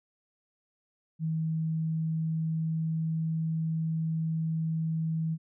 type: tone with pitch glide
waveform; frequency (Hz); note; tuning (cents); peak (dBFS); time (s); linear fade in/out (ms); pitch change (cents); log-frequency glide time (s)
sine; 160 to 161.02; D#3 to E3; +49 to -40; -27; 1.19-5.38; 50; +11; 1.38-3.27
effects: none